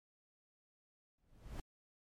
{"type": "noise with exponential growth", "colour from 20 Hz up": "brown", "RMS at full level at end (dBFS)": -40, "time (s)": [1.18, 1.6], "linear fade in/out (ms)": 2, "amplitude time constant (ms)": 90, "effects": ["MP3 64 kbps"]}